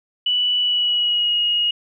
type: tone with pitch glide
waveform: sine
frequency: 2960 to 2879 Hz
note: F#7 to F#7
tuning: 0 to -48 cents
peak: -16 dBFS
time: 0.26-1.71 s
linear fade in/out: 5 ms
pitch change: -48 cents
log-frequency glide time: 0.59-1.38 s
effects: none